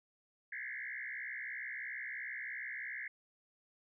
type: tone with frequency modulation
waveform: sine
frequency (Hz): 1893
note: A#6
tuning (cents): +26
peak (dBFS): -40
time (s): 0.52-3.08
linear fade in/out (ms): 5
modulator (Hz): 63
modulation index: 4.3
effects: none